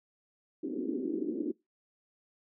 white band-pass noise, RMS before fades -34 dBFS, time 0.63-1.52 s, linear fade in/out 10 ms, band 240 to 370 Hz, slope 48 dB/octave, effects noise-tail reverb RT60 0.2 s tail -22 dB re dry

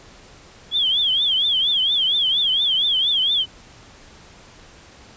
sine tone with vibrato, 3290 Hz, G#7, 17 cents flat, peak -16 dBFS, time 0.71-3.46 s, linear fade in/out 50 ms, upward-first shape triangle, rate 4.3 Hz, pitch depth 170 cents each way, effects pink hiss -46 dBFS RMS until 5.16 s + resampled to 16000 Hz

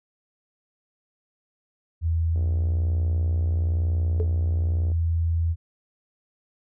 sine tone with pitch glide, 82.41 to 83.13 Hz, E2 to E2, 0 to +15 cents, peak -20 dBFS, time 2.01-5.56 s, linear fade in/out 50 ms, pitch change +15 cents, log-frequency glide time 2.29-3.83 s
click train, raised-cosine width 2 ms, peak -28 dBFS, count 157, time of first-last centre 2.36-4.917 s, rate 61 Hz
sine tone with exponential decay, 433.2 Hz, A4, 27 cents flat, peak -23 dBFS, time 4.2-4.3 s, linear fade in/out 0 ms, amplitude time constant 21 ms
effects none

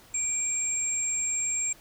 sine tone pair together, 2367 / 7474 Hz, D7 / A#8, +13 / +4 cents, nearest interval octave + minor sixth, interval 1991 cents, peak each -37 / -26 dBFS, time 0.14-1.73 s, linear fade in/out 5 ms, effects pink hiss -54 dBFS RMS until 1.8 s

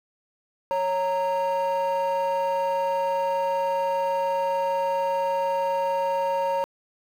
triangle tone pair together, 551 / 926.7 Hz, C#5 / A#5, -11 / -10 cents, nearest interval major sixth, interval 901 cents, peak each -22 dBFS, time 0.71-6.64 s, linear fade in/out 0 ms, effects tanh soft clip ceiling -16 dBFS + 9-bit

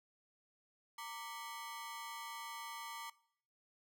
sawtooth ring-modulated tone, 1046.5 Hz, C6, in tune, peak -38 dBFS, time 0.98-3.1 s, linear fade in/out 5 ms, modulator 125 Hz, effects noise-tail reverb RT60 0.6 s tail -20 dB re dry

